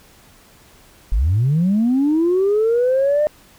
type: linear sweep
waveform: sine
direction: up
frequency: 41.2 to 610 Hz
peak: -12 dBFS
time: 1.12-3.27 s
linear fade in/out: 0 ms
effects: tanh soft clip ceiling -10 dBFS + pink hiss -49 dBFS RMS until 3.58 s